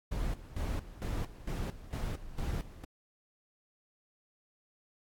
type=noise with tremolo; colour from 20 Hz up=brown; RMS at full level=-34 dBFS; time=0.11-2.85 s; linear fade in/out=10 ms; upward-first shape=square; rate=2.2 Hz; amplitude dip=80%; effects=AAC 64 kbps